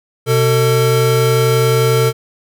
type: tone pair together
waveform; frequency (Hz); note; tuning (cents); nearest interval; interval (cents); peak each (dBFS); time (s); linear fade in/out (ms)
square; 126.28 / 450; B2 / A4; +39 / +39; octave + minor seventh; 2200; -14; 0.26-2.13; 50
effects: none